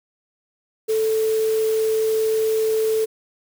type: tone in noise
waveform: sine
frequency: 440 Hz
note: A4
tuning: in tune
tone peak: -17 dBFS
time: 0.88-3.06 s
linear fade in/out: 20 ms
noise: white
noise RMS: -35 dBFS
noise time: 0.88-3.06 s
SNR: +15 dB
effects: none